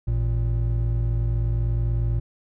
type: tone pair together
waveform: triangle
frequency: 54.52 / 115.1 Hz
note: A1 / A#2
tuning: -15 / -22 cents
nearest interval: octave + minor second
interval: 1293 cents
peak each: -21 dBFS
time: 0.07-2.2 s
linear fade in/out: 10 ms
effects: none